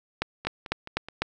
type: two click trains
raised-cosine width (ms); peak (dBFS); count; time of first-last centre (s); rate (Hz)
0.3; -22 / -9; 4 / 5; 0.45-1.086 / 0.22-1.22; 4.72 / 4
effects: none